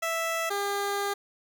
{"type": "tone pair in turn", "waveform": "15% pulse", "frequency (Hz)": [659.3, 402.5], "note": ["E5", "G4"], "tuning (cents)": [0, 46], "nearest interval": "major sixth", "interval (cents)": 854, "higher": "first", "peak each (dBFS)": -21, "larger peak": "neither", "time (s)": [[0.02, 0.5], [0.5, 1.14]], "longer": "second", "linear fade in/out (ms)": 10, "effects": []}